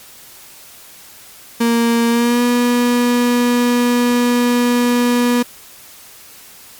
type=tone with pitch glide; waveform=35% pulse; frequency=233.1 to 242.7 Hz; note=A#3 to B3; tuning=0 to -30 cents; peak=-10 dBFS; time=1.6-5.43 s; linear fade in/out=10 ms; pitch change=+70 cents; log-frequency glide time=2.09-2.42 s; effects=white hiss -40 dBFS RMS until 6.79 s + MP3 96 kbps